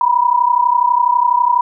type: tone pair together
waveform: sine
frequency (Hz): 958.9 / 991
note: A#5 / B5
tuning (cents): +49 / +6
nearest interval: minor second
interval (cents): 57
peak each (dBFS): -13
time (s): 0.01-1.61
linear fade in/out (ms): 2
effects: none